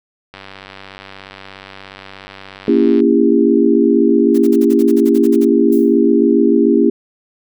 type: click train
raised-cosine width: 0.3 ms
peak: -17 dBFS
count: 259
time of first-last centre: 0.34-3.003 s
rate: 96.9 Hz
type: chord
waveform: sine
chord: A# diminished seventh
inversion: none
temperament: just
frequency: 233.1 / 279.7 / 335.6 / 402.8 Hz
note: A#3 / C#4 / E4 / G4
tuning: 0 / +16 / +31 / +47 cents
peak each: -14 dBFS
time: 2.68-6.9 s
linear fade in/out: 2 ms
type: noise bursts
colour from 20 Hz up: white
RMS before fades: -34 dBFS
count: 13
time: 4.34-5.452 s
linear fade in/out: 10 ms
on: 44 ms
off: 45 ms
type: noise with exponential decay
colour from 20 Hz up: violet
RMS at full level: -30 dBFS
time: 5.72-6.01 s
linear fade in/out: 5 ms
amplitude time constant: 61 ms
effects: none